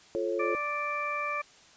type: chord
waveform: sine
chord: F augmented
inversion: none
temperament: just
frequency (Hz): 349.2 / 436.5 / 545.7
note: F4 / A4 / C#5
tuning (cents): 0 / -14 / -27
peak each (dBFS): -32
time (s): 0.15-0.55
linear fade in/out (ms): 0
type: harmonic tone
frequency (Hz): 587.3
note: D5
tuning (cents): 0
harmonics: 1 / 2 / 3 / 4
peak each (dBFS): -38 / -32 / -41 / -34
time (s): 0.39-1.42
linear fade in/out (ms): 10
effects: white hiss -56 dBFS RMS until 1.76 s + resampled to 16000 Hz